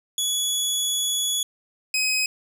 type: tone pair in turn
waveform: 20% pulse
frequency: 3389 / 2528 Hz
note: G#7 / D#7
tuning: +34 / +27 cents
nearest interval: perfect fourth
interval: 507 cents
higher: first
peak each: -16 dBFS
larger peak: neither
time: 0.18-1.43 / 1.94-2.26 s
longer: first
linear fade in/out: 2 ms
effects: none